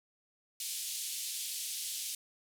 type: band-pass noise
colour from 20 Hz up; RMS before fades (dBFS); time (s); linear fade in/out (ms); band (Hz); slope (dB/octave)
white; -39; 0.6-2.15; 2; 2900 to 12000; 24
effects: none